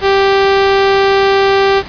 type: tone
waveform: sawtooth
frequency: 392 Hz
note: G4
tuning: in tune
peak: -4 dBFS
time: 0.01-1.83 s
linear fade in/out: 50 ms
effects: pink hiss -29 dBFS RMS until 1.88 s + resampled to 11025 Hz